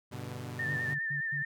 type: chord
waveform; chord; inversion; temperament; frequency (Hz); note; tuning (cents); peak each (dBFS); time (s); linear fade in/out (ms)
sawtooth; G major; none; equal with one note detuned; 99.25 / 123.47 / 146.83; G2 / B2 / D3; +22 / 0 / 0; -40 / -37 / -41; 0.11-0.95; 20
type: tone with vibrato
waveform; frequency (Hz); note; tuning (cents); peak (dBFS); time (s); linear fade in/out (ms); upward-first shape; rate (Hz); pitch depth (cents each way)
sine; 1799; A6; +38; -31; 0.59-1.45; 5; sine; 9.6; 40
type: tone bursts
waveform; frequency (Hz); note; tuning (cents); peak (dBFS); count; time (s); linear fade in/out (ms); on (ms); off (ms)
sine; 144.6; D3; -27; -37; 4; 0.66-1.43; 10; 110; 110
effects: none